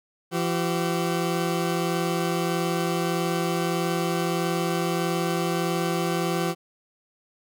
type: tone pair together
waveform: 20% pulse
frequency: 170 / 381.6 Hz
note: F3 / G4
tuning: -46 / -47 cents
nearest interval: octave + major second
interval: 1399 cents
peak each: -20 / -23 dBFS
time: 0.31-6.55 s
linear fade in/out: 50 ms
effects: none